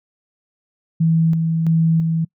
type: tone with tremolo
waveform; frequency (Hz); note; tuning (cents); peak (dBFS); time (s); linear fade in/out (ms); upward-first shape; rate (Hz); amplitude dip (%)
sine; 163.1; E3; -18; -12; 1-2.25; 10; square; 1.5; 35
effects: noise-tail reverb RT60 0.1 s tail -25 dB re dry